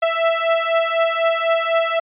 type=beating tone pair; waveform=sawtooth; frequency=659.3 / 663.3 Hz; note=E5 / E5; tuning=0 / +11 cents; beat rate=4 Hz; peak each=-15 / -15 dBFS; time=0.02-2 s; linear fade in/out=10 ms; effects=resampled to 8000 Hz